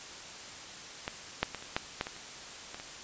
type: clicks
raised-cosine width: 0.3 ms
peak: -17 / -10 / -21 / -28 / -12 / -14 / -22 / -30 / -25 / -27 dBFS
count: 10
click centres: 1.079 / 1.43 / 1.547 / 1.625 / 1.765 / 2.011 / 2.069 / 2.165 / 2.745 / 2.799 s
effects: white hiss -45 dBFS RMS until 3.03 s + resampled to 16000 Hz